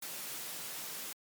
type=high-pass noise; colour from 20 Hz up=white; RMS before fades=-42 dBFS; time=0.02-1.13 s; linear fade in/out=5 ms; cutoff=120 Hz; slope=96 dB/octave; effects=MP3 96 kbps